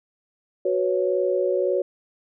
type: chord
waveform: sine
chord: F# suspended fourth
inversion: none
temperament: just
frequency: 370 / 493.3 / 555 Hz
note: F#4 / B4 / C#5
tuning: 0 / -2 / +2 cents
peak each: -23 / -26 / -23 dBFS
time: 0.65-1.82 s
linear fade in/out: 5 ms
effects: none